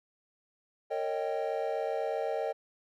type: chord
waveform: triangle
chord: Eb dominant seventh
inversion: second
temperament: equal with one note detuned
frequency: 457.6 / 554.4 / 622.3 / 784 Hz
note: Bb4 / Db5 / Eb5 / G5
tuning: -32 / 0 / 0 / 0 cents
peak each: -33 / -34 / -33 / -35 dBFS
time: 0.9-2.53 s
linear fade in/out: 20 ms
effects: none